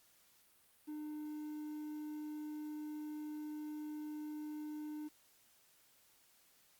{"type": "tone with quantisation", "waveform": "triangle", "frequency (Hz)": 302.4, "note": "D#4", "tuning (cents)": -49, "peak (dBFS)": -40, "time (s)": [0.87, 5.09], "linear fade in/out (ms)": 20, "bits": 11, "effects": ["white hiss -69 dBFS RMS until 6.79 s", "Opus 48 kbps"]}